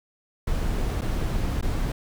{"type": "noise with dropouts", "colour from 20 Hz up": "brown", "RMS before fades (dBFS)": -25, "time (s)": [0.47, 1.92], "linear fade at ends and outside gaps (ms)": 5, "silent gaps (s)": [[1.012, 1.017], [1.612, 1.625]], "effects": []}